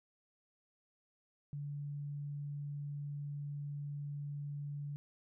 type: tone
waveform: sine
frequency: 144.4 Hz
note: D3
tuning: 29 cents flat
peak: -39 dBFS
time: 1.53-4.96 s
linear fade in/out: 0 ms
effects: none